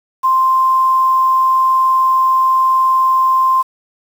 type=tone with quantisation; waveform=sine; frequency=1046.5 Hz; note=C6; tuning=in tune; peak=-9 dBFS; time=0.23-3.63 s; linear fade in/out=20 ms; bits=6; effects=none